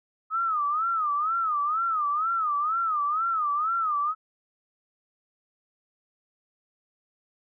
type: tone with vibrato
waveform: sine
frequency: 1257 Hz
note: D#6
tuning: 17 cents sharp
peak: -23 dBFS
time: 0.3-4.15 s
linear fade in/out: 50 ms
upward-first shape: sine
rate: 2.1 Hz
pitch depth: 150 cents each way
effects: none